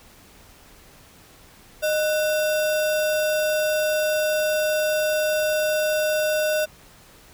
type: tone with sample-and-hold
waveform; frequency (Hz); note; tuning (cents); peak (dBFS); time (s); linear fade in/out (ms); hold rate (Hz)
sine; 615; D#5; -20; -19; 1.82-6.66; 20; 2100
effects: pink hiss -50 dBFS RMS until 7.33 s